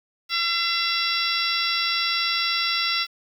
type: harmonic tone with a mistuned harmonic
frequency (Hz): 679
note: F5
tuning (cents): -49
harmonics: 2 / 3 / 4 / 5 / 6 / 7 / 8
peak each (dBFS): -29 / -29 / -29 / -29 / -29 / -29 / -29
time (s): 0.29-3.07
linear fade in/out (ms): 50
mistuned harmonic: 6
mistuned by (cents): -54
effects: 8-bit